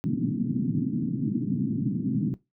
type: band-pass noise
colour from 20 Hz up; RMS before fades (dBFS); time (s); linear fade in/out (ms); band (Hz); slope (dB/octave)
white; -27; 0.04-2.34; 0; 120 to 280; 48
effects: noise-tail reverb RT60 0.2 s tail -18 dB re dry